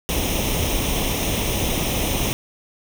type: noise with comb filter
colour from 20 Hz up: pink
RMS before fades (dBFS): -22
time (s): 0.09-2.33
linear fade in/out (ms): 0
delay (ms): 0.33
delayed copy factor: +0.7
effects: none